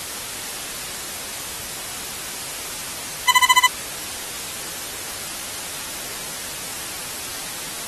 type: tone bursts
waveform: 20% pulse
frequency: 1006 Hz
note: B5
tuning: 32 cents sharp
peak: -5 dBFS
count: 6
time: 3.28-3.667 s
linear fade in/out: 5 ms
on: 32 ms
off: 39 ms
effects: white hiss -30 dBFS RMS until 7.87 s + AAC 32 kbps